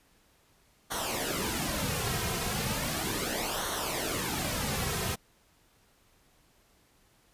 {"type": "noise with flanger", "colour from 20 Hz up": "pink", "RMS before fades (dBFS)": -32, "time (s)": [0.9, 5.16], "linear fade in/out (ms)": 20, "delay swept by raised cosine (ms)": [0.4, 3.5], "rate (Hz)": 0.36, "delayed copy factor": -0.7, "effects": ["pink hiss -65 dBFS RMS until 7.33 s", "resampled to 32000 Hz"]}